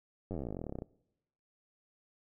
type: slowing click train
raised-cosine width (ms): 2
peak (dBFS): -26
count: 27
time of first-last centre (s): 0.31-0.821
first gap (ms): 10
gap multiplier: 1.05
effects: noise-tail reverb RT60 0.9 s tail -23 dB re dry